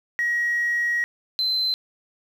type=tone pair in turn; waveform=sine; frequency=1900 / 4073 Hz; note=A#6 / C8; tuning=+33 / -47 cents; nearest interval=octave + minor second; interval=1320 cents; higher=second; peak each=-19 dBFS; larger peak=neither; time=0.19-1.04 / 1.39-1.74 s; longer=first; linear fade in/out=0 ms; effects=tanh soft clip ceiling -16 dBFS + 8-bit